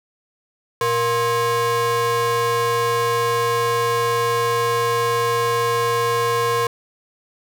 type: ring-modulated tone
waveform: square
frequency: 293.7 Hz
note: D4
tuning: in tune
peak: -15 dBFS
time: 0.81-6.67 s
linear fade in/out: 2 ms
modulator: 764 Hz
effects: none